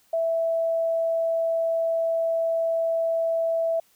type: tone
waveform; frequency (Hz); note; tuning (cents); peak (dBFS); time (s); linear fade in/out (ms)
sine; 659.3; E5; 0; -21; 0.13-3.8; 5
effects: white hiss -62 dBFS RMS until 3.95 s